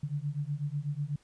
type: beating tone pair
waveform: sine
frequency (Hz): 141.5 / 149.6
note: C#3 / D3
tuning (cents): +36 / +32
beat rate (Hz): 8.1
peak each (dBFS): -34 / -34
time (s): 0.03-1.16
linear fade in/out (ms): 5
effects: pink hiss -66 dBFS RMS until 1.23 s + resampled to 22050 Hz